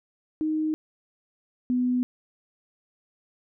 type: tone pair in turn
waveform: sine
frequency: 311.1 / 249.1 Hz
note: D#4 / B3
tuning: 0 / +15 cents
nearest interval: major third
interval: 385 cents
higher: first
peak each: -23 / -21 dBFS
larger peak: second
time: 0.41-0.74 / 1.7-2.03 s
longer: neither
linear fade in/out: 0 ms
effects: none